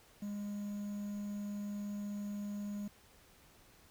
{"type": "tone with quantisation", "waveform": "triangle", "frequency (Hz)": 204.9, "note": "G#3", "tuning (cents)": -23, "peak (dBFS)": -36, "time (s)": [0.22, 2.88], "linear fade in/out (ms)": 5, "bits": 10, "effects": ["pink hiss -63 dBFS RMS until 3.9 s"]}